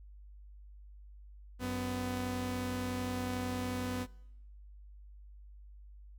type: tone pair together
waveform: sawtooth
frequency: 93.68 / 250.1 Hz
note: F#2 / B3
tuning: +22 / +22 cents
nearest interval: octave + perfect fourth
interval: 1700 cents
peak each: -35 / -32 dBFS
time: 1.59-4.07 s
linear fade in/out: 50 ms
effects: noise-tail reverb RT60 0.9 s tail -24 dB re dry + added 50 Hz sine -50 dBFS peak until 6.18 s